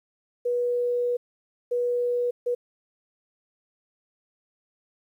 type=tone bursts at uneven times; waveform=sine; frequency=486.4 Hz; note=B4; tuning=26 cents flat; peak=-22 dBFS; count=3; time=0.45-1.17 / 1.71-2.31 / 2.46-2.55 s; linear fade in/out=10 ms; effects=10-bit